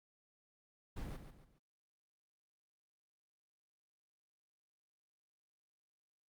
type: noise with echo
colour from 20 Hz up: brown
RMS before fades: -44 dBFS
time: 0.96-1.17 s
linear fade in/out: 10 ms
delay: 140 ms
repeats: 3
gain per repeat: -8 dB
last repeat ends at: 1.59 s
effects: Opus 48 kbps